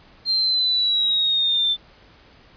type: linear sweep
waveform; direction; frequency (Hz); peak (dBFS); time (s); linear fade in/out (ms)
sine; down; 4186 to 3529; -17; 0.25-1.77; 50
effects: pink hiss -51 dBFS RMS until 2.56 s + resampled to 11025 Hz